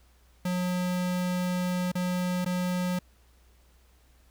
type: tone with dropouts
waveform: square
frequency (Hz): 180.4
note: F#3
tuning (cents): -44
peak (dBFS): -27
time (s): 0.45-2.99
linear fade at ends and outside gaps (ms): 5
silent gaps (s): 1.918-1.952 / 2.447-2.46
effects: added 61 Hz sine -58 dBFS peak until 4.3 s + pink hiss -65 dBFS RMS until 4.3 s